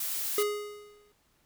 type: noise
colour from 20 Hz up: blue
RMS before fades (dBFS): -33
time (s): 0-0.43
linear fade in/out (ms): 5
type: tone with exponential decay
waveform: square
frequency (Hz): 415.3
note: G#4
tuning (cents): 0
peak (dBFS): -24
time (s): 0.38-1.12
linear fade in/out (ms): 2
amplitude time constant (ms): 160
effects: pink hiss -69 dBFS RMS until 1.45 s